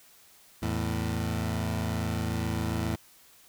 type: tone pair together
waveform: 20% pulse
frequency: 82.41 / 110 Hz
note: E2 / A2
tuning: 0 / 0 cents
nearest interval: perfect fourth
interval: 500 cents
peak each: -26 dBFS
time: 0.62-2.96 s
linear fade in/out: 10 ms
effects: white hiss -57 dBFS RMS until 3.48 s